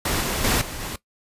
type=noise with level steps; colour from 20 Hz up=pink; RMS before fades=-23 / -25 / -20 / -33 / -31 dBFS; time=0.05-0.96 s; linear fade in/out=5 ms; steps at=0.21 / 0.44 / 0.61 / 0.8 s; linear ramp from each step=5 ms; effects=noise-tail reverb RT60 0.1 s tail -18 dB re dry + resampled to 32000 Hz